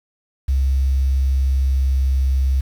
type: tone with pitch glide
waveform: sine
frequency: 66.9 to 66.44 Hz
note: C2 to C2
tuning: +39 to +27 cents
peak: -13 dBFS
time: 0.48-2.61 s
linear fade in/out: 10 ms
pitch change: -12 cents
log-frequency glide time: 0.82-2.21 s
effects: tanh soft clip ceiling -10 dBFS + 7-bit